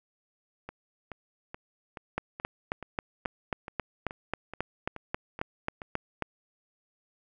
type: two click trains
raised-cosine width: 0.5 ms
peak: -14 / -24 dBFS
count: 16 / 13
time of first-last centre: 2.18-6.223 / 0.69-5.818 s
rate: 3.71 / 2.34 Hz
effects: none